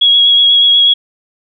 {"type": "tone with vibrato", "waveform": "sine", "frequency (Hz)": 3322, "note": "G#7", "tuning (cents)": 0, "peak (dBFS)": -5, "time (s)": [0.01, 0.94], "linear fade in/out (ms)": 10, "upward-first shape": "triangle", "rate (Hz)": 8.2, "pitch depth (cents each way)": 20, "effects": []}